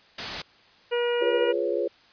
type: noise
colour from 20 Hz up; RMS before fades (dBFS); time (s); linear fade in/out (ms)
white; -30; 0.18-0.42; 5
type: harmonic tone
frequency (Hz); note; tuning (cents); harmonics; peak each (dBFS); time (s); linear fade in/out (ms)
480; B4; -49; 1 / 2 / 3 / 4 / 5 / 6; -23 / -35 / -35 / -39 / -38 / -35; 0.91-1.53; 20
type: chord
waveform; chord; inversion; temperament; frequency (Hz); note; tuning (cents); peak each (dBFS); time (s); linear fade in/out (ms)
sine; C# dominant seventh; first; equal; 349.2 / 415.3 / 493.9 / 554.4; E#4 / G#4 / B4 / C#5; 0 / 0 / 0 / 0; -29; 1.21-1.88; 10
effects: white hiss -56 dBFS RMS until 2.12 s + resampled to 11025 Hz